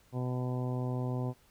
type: harmonic tone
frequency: 125.8 Hz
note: B2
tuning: 32 cents sharp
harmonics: 1 / 2 / 3 / 4 / 5 / 6 / 7 / 8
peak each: -32 / -38 / -42 / -44 / -46 / -48 / -49 / -50 dBFS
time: 0.12-1.34 s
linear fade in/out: 50 ms
effects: pink hiss -65 dBFS RMS until 1.5 s